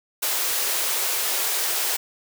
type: high-pass noise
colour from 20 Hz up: white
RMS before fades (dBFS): -24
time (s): 0.22-1.97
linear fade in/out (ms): 10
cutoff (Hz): 350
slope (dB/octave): 48
effects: none